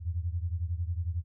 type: beating tone pair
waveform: sine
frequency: 82.6 / 93.6 Hz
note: E2 / F#2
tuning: +4 / +20 cents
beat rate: 11 Hz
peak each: -31 / -34 dBFS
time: 0-1.24 s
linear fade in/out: 50 ms
effects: none